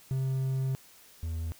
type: tone pair in turn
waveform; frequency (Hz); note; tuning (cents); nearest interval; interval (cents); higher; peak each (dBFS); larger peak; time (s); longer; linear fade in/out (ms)
triangle; 132.5 / 81.77; C3 / E2; +22 / -13; minor sixth; 835; first; -25 / -29; first; 0.11-0.75 / 1.23-1.52; first; 0
effects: white hiss -56 dBFS RMS until 1.59 s